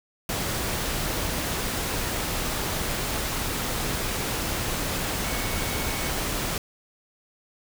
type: tone in noise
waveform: sine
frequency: 2217 Hz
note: C#7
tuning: in tune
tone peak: -38 dBFS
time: 5.24-6.09 s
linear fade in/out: 2 ms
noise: pink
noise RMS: -28 dBFS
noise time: 0.29-6.58 s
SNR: -13 dB
effects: none